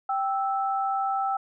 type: tone pair together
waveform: sine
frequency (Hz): 782.5 / 1316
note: G5 / E6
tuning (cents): -3 / -3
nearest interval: major sixth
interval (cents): 900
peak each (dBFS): -25 / -29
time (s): 0.09-1.37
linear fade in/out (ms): 5
effects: none